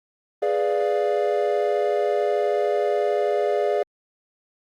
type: chord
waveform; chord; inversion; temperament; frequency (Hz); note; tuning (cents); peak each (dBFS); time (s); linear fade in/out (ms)
triangle; G# diminished seventh; none; equal; 415.3 / 493.9 / 587.3 / 698.5; G#4 / B4 / D5 / F5; 0 / 0 / 0 / 0; -21 / -26 / -22 / -25; 0.42-3.83; 5
effects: Opus 32 kbps